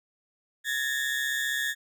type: tone pair together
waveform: 35% pulse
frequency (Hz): 1687.8 / 1823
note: G#6 / A#6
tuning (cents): +27 / -39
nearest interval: minor second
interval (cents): 134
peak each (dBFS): -28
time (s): 0.64-1.75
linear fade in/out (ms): 50
effects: none